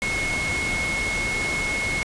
sine tone in noise, 2179 Hz, C#7, 30 cents flat, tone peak -24 dBFS, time 0.02-2.03 s, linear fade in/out 0 ms, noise pink, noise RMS -29 dBFS, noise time 0.02-2.03 s, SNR +2 dB, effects resampled to 22050 Hz

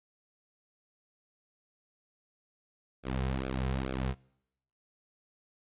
sawtooth tone with flanger, 65.41 Hz, C2, in tune, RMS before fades -33 dBFS, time 3.03-4.15 s, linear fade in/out 50 ms, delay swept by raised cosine 1 to 3.5 ms, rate 2.3 Hz, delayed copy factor -0.9, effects noise-tail reverb RT60 0.8 s tail -25 dB re dry + resampled to 8000 Hz

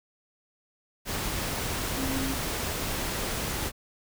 sine tone in noise, 266.9 Hz, C4, 35 cents sharp, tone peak -31 dBFS, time 1.95-2.37 s, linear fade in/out 50 ms, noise pink, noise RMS -31 dBFS, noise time 1.05-3.72 s, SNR -3 dB, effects none

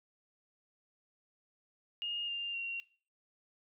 sine tone with pitch steps, 2844 / 2798 / 2753 Hz, F7 / F7 / F7, +31 / +3 / -25 cents, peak -35 dBFS, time 2.02-2.8 s, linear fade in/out 0 ms, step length 260 ms, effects noise-tail reverb RT60 0.4 s tail -20 dB re dry

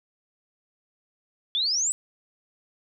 sine exponential sweep, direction up, 3386 to 8130 Hz, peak -22 dBFS, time 1.55-1.92 s, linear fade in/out 0 ms, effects none

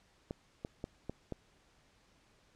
clicks, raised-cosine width 2 ms, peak -25 dBFS, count 5, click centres 0.309 / 0.649 / 0.841 / 1.096 / 1.323 s, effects pink hiss -68 dBFS RMS until 2.55 s + low-pass 7000 Hz 12 dB/octave

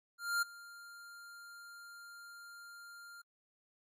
square tone with ADSR envelope, 1396.9 Hz, F6, in tune, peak -30 dBFS, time 0.18-3.22 s, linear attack 240 ms, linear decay 14 ms, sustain -21 dB, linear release 9 ms, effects AAC 48 kbps

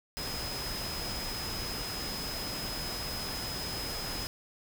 sine tone in noise, 5070 Hz, D#8, 32 cents sharp, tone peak -38 dBFS, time 0.17-4.27 s, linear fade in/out 0 ms, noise pink, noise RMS -38 dBFS, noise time 0.17-4.27 s, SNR -3 dB, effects none

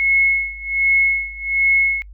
sine tone with tremolo, 2180 Hz, C#7, 29 cents flat, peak -11 dBFS, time 0-2.02 s, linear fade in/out 0 ms, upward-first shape sine, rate 1.3 Hz, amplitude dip 90%, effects noise-tail reverb RT60 0.1 s tail -26 dB re dry + added 50 Hz sine -36 dBFS peak until 2.13 s

